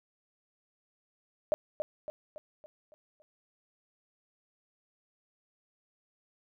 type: tone with echo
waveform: sine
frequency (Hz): 609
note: D#5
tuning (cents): -37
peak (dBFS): -23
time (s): 1.52-1.54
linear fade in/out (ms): 0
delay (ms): 280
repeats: 6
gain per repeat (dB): -6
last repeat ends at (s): 3.22
effects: none